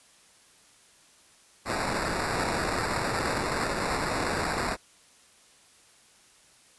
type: noise with sample-and-hold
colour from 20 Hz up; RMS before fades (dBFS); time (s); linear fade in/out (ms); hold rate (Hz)
white; -29; 1.65-4.77; 50; 3150
effects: white hiss -58 dBFS RMS until 6.78 s + resampled to 24000 Hz